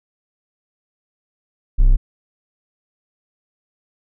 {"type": "tone", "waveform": "triangle", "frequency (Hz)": 32.7, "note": "C1", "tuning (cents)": 0, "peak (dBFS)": -6, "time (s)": [1.78, 1.97], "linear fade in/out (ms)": 20, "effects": []}